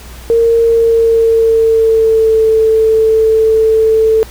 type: tone with pitch glide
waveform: sine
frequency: 460.7 to 442.4 Hz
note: A#4 to A4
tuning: -20 to +9 cents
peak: -6 dBFS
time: 0.3-4.23 s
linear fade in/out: 0 ms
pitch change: -71 cents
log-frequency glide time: 0.59-2.44 s
effects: added 60 Hz sine -30 dBFS peak until 4.3 s + pink hiss -35 dBFS RMS until 4.3 s